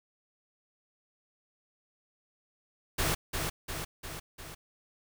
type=noise with echo; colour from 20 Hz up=pink; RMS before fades=-29 dBFS; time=2.98-3.15 s; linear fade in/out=10 ms; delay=350 ms; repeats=4; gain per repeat=-4 dB; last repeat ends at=4.55 s; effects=none